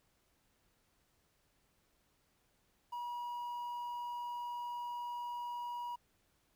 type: tone with quantisation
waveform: triangle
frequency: 963 Hz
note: B5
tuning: 44 cents flat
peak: -37 dBFS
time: 2.92-5.96 s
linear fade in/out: 10 ms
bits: 11
effects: pink hiss -75 dBFS RMS until 6.55 s